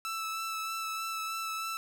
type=tone with vibrato; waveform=sawtooth; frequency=1318.5 Hz; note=E6; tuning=in tune; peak=-30 dBFS; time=0.05-1.77 s; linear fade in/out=0 ms; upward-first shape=sine; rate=3.2 Hz; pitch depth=14 cents each way; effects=none